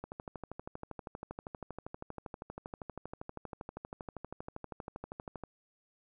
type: click train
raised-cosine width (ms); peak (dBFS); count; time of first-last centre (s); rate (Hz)
1; -27; 69; 0.04-5.437; 12.6
effects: none